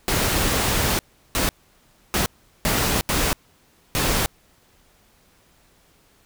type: noise bursts at uneven times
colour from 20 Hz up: pink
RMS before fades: -21 dBFS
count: 6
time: 0.08-0.99 / 1.35-1.49 / 2.14-2.26 / 2.65-3.01 / 3.09-3.33 / 3.95-4.26 s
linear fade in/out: 0 ms
effects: pink hiss -58 dBFS RMS until 6.25 s